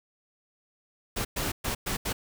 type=noise bursts at uneven times; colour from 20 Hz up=pink; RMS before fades=-30 dBFS; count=5; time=1.16-1.25 / 1.36-1.52 / 1.64-1.75 / 1.86-1.97 / 2.05-2.13 s; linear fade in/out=10 ms; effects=none